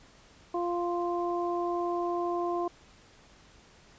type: harmonic tone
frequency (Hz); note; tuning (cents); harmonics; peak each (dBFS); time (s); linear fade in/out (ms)
348.4; F4; -4; 1 / 2 / 3; -30 / -33 / -35; 0.54-2.68; 5
effects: pink hiss -57 dBFS RMS until 3.98 s + resampled to 16000 Hz